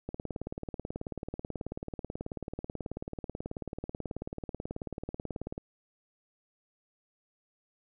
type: click train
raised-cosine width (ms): 2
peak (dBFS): -23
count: 102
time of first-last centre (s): 0.09-5.579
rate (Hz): 18.4
effects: none